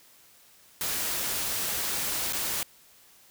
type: noise with dropouts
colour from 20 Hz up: white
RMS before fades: -30 dBFS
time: 0.81-2.63 s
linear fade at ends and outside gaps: 1 ms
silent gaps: 2.325-2.332 s
effects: white hiss -57 dBFS RMS until 3.3 s